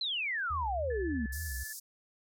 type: exponential sweep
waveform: sine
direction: down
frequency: 4168 to 211 Hz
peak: -31 dBFS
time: 0.01-1.26 s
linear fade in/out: 2 ms
type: tone with vibrato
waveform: sine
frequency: 72.1 Hz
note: D2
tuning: 31 cents flat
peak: -36 dBFS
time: 0.5-1.64 s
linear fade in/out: 10 ms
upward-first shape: sine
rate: 3.5 Hz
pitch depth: 220 cents each way
type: tone with tremolo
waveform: sine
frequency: 1737 Hz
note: A6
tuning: 23 cents flat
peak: -40 dBFS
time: 0.9-1.73 s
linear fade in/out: 5 ms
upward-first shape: triangle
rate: 20 Hz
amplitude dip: 50%
type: band-pass noise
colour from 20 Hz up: white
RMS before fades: -44 dBFS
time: 1.32-1.8 s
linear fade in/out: 10 ms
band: 4800 to 15000 Hz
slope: 48 dB/octave
effects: none